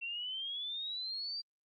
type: exponential sweep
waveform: sine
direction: up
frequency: 2700 to 4731 Hz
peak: -37 dBFS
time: 0.01-1.42 s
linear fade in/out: 20 ms
effects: Opus 48 kbps